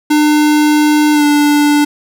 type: tone with pitch glide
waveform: square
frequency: 300 to 293.5 Hz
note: D4 to D4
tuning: +37 to -1 cents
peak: -8 dBFS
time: 0.1-1.85 s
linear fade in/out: 10 ms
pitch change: -38 cents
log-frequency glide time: 1.13-1.24 s
effects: none